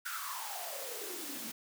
white noise with high-pass filter sweep, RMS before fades -41 dBFS, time 0.05-1.52 s, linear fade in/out 10 ms, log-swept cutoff 1500 to 210 Hz, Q 9.1, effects none

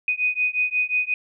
sine beating tone pair, 2489 / 2494.6 Hz, D#7 / D#7, 0 / +4 cents, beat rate 5.6 Hz, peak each -23 dBFS, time 0.08-1.14 s, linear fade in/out 2 ms, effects none

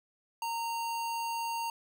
square tone, 924 Hz, A#5, 16 cents flat, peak -33 dBFS, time 0.42-1.7 s, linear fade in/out 2 ms, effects none

